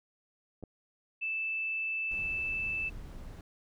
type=clicks; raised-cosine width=2 ms; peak=-38 / -29 dBFS; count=2; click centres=0.627 / 0.637 s
type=tone; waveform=sine; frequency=2637 Hz; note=E7; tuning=in tune; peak=-31 dBFS; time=1.21-2.9 s; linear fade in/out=20 ms
type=noise; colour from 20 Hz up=brown; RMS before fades=-45 dBFS; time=2.11-3.41 s; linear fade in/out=2 ms
effects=none